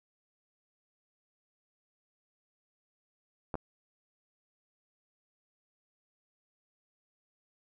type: clicks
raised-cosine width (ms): 1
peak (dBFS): -21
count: 2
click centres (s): 3.542 / 3.554
effects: none